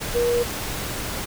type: tone in noise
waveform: sine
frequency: 478.2 Hz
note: A#4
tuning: 44 cents sharp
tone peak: -18 dBFS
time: 0.14-0.44 s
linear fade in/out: 20 ms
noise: pink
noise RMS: -29 dBFS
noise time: 0-1.26 s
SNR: +8 dB
effects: none